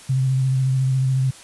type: tone with vibrato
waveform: sine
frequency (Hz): 131.6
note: C3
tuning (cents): +10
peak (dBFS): -16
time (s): 0.09-1.31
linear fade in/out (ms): 10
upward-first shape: square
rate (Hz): 14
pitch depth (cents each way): 20
effects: white hiss -43 dBFS RMS until 1.43 s + resampled to 24000 Hz